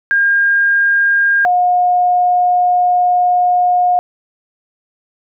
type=tone pair in turn; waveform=sine; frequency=1612 / 718.1 Hz; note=G6 / F5; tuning=+48 / +48 cents; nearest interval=octave + major second; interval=1400 cents; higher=first; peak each=-9 dBFS; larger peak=neither; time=0.11-1.45 / 1.45-3.99 s; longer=second; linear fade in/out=0 ms; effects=none